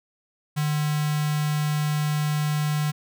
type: tone with notch filter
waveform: square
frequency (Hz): 150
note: D3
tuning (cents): +37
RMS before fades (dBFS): -24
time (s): 0.56-2.92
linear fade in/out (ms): 20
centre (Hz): 410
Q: 0.63
effects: none